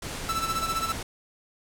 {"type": "low-pass noise", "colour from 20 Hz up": "pink", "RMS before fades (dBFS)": -35, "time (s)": [0.02, 1.03], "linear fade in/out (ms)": 5, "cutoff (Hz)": 11000, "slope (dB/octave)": 24}
{"type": "tone with tremolo", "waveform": "45% pulse", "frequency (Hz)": 1324, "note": "E6", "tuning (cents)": 7, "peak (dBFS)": -24, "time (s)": [0.29, 0.92], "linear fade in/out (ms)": 0, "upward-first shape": "sine", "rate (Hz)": 15, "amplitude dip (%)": 70}
{"effects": []}